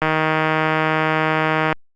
click train, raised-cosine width 0.5 ms, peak -3 dBFS, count 269, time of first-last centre 0.02-1.727 s, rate 157 Hz, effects Opus 48 kbps

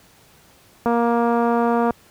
click train, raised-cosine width 1 ms, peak -7 dBFS, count 247, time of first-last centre 0.86-1.907 s, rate 235 Hz, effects pink hiss -52 dBFS RMS until 2.1 s + high-pass 60 Hz 12 dB/octave

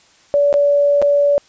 sine tone with dropouts, 574 Hz, D5, 40 cents flat, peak -10 dBFS, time 0.34-1.38 s, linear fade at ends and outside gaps 0 ms, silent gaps 0.528-0.54 / 1.017-1.024 s, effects white hiss -51 dBFS RMS until 1.48 s + resampled to 16000 Hz

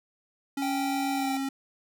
square tone with pitch glide, 277.2 to 271.2 Hz, C#4 to C#4, 0 to -38 cents, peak -29 dBFS, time 0.57-1.49 s, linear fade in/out 5 ms, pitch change -38 cents, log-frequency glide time 1.15-1.31 s
square tone, 784 Hz, G5, in tune, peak -31 dBFS, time 0.62-1.37 s, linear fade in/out 2 ms
effects none

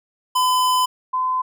square / sine tone pair in turn, 1011 / 1022.2 Hz, B5 / C6, +40 / -41 cents, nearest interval unison, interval 19 cents, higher second, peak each -16 / -18 dBFS, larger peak first, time 0.35-0.86 / 1.13-1.42 s, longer first, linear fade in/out 10 ms, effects none

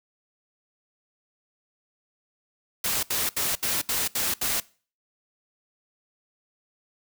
white noise bursts, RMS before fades -26 dBFS, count 7, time 2.84-4.602 s, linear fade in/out 5 ms, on 190 ms, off 72 ms, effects noise-tail reverb RT60 0.4 s tail -22 dB re dry

